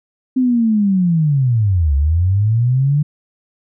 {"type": "linear two-way sweep", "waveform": "sine", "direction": "down then up", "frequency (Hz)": [261.5, 67.6, 150.4], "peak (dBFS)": -11, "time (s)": [0.36, 3.03], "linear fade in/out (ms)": 10, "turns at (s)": 1.95, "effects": []}